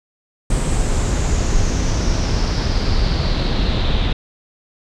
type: noise with low-pass filter sweep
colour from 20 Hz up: brown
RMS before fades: -17 dBFS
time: 0.5-4.13 s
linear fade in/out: 5 ms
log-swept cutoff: 8400 to 3600 Hz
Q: 5.4
effects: none